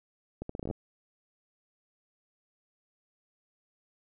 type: accelerating click train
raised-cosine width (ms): 2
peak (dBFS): -23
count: 10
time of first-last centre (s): 0.42-0.711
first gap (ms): 74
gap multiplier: 0.77
effects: none